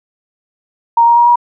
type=tone with pitch steps; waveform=sine; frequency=932.3 / 941 / 949.7 / 958.5 Hz; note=A#5 / A#5 / A#5 / A#5; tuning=0 / +16 / +32 / +48 cents; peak=-5 dBFS; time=0.97-1.358 s; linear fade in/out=5 ms; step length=97 ms; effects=none